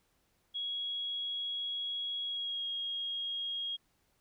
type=tone with pitch glide; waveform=sine; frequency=3322 to 3271 Hz; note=G#7 to G#7; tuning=0 to -27 cents; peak=-34 dBFS; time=0.54-3.77 s; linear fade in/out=20 ms; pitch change=-27 cents; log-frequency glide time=2.24-2.66 s; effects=pink hiss -74 dBFS RMS until 4.2 s